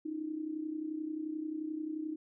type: tone with amplitude modulation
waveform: sine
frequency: 311.1 Hz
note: D#4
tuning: in tune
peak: -32 dBFS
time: 0.05-2.16 s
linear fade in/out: 10 ms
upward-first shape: sine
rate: 31.4 Hz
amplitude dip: 70%
effects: none